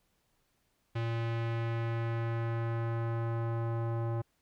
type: tone with low-pass filter sweep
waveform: square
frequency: 115.4 Hz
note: A#2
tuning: 17 cents flat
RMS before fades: -33 dBFS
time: 0.95-4.22 s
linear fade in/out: 10 ms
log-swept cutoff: 3000 to 950 Hz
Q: 1.2
effects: pink hiss -75 dBFS RMS until 4.41 s